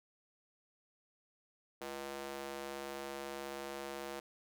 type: tone with high-pass filter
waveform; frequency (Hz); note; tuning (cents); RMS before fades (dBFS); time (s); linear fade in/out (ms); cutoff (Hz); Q
square; 69.3; C#2; 0; -44; 1.81-4.2; 5; 440; 1.2
effects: none